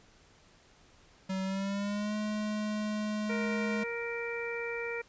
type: tone with pitch glide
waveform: square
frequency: 190 to 212 Hz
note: F#3 to G#3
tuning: +46 to +36 cents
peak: -32 dBFS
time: 1.29-3.84 s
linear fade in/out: 10 ms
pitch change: +190 cents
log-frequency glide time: 1.43-2.15 s
type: harmonic tone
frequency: 468.4 Hz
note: A#4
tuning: 8 cents sharp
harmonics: 1 / 2 / 3 / 4 / 5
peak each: -36 / -46 / -43 / -42 / -39 dBFS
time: 3.29-5.02 s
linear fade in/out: 10 ms
effects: pink hiss -61 dBFS RMS until 5.08 s + resampled to 16000 Hz